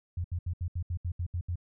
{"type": "tone bursts", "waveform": "sine", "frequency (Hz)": 87.31, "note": "F2", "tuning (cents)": 0, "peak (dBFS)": -29, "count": 10, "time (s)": [0.17, 1.557], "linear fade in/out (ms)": 5, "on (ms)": 73, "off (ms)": 73, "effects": []}